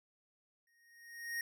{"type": "tone with exponential growth", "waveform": "square", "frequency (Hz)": 1864.7, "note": "A#6", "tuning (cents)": 0, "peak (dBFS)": -35, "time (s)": [0.67, 1.41], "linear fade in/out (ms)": 2, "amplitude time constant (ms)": 160, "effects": []}